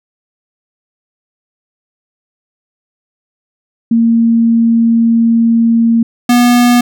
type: tone pair in turn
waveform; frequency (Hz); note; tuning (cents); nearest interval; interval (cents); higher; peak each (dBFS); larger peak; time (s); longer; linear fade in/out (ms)
sine / square; 230.1 / 242.9; A#3 / B3; -22 / -29; minor second; 93; second; -6; neither; 3.91-6.03 / 6.29-6.81; first; 5
effects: none